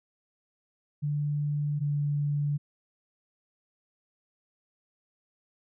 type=tone pair in turn; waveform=sine; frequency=146.83 / 145.4 Hz; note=D3 / D3; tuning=0 / -17 cents; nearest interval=unison; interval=17 cents; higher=first; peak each=-26 / -25 dBFS; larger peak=second; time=1.02-1.8 / 1.8-2.58 s; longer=neither; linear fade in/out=20 ms; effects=none